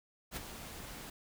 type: noise with ADSR envelope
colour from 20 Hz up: pink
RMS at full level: -39 dBFS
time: 0.31-1.1 s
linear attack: 55 ms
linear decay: 23 ms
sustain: -8 dB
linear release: 5 ms
effects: none